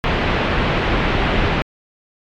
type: low-pass noise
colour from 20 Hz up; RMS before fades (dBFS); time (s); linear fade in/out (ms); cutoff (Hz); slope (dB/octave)
pink; -18; 0.04-1.62; 0; 3100; 24
effects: AAC 64 kbps